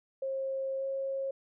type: tone with pitch glide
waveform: sine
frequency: 536 to 541 Hz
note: C5 to C#5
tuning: +42 to -42 cents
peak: -31 dBFS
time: 0.22-1.31 s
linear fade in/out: 5 ms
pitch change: +16 cents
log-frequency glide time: 0.78-0.83 s
effects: none